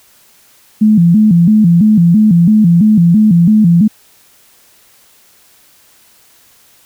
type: tone with vibrato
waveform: sine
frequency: 191.3 Hz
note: G3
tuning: 42 cents flat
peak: -4 dBFS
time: 0.81-3.88 s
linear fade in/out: 10 ms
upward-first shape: square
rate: 3 Hz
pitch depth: 200 cents each way
effects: white hiss -47 dBFS RMS until 6.85 s